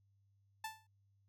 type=tone with exponential decay; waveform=sawtooth; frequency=880 Hz; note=A5; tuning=in tune; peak=-35 dBFS; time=0.64-0.87 s; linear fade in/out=5 ms; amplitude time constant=49 ms; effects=added 99 Hz sine -70 dBFS peak until 1.28 s